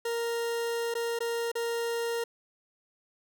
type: tone with dropouts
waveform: 40% pulse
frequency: 466.2 Hz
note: A#4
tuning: in tune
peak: -28 dBFS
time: 0.05-2.24 s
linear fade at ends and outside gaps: 5 ms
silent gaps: 0.941-0.951 / 1.19-1.204 / 1.517-1.553 s
effects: none